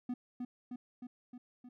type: tone with echo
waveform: triangle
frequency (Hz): 246.9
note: B3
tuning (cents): 0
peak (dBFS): -32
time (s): 0.09-0.14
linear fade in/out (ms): 5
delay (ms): 310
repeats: 5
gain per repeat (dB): -3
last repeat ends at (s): 1.69
effects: none